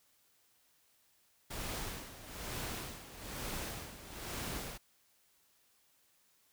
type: noise with tremolo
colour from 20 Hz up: pink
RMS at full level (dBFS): -40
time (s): 1.5-4.78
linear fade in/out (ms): 10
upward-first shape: sine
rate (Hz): 1.1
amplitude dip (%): 75
effects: white hiss -71 dBFS RMS until 6.52 s